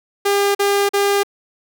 sawtooth tone bursts, 402.1 Hz, G4, 44 cents sharp, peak -10 dBFS, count 3, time 0.25-1.234 s, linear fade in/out 10 ms, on 300 ms, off 42 ms, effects none

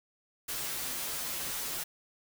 white noise with comb filter, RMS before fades -36 dBFS, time 0.48-1.84 s, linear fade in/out 10 ms, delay 10 ms, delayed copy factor -0.75, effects none

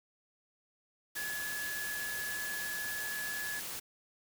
sine tone in noise, 1700 Hz, G#6, 40 cents sharp, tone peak -37 dBFS, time 1.16-3.6 s, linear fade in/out 10 ms, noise white, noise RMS -41 dBFS, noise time 1.15-3.8 s, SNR +1 dB, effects none

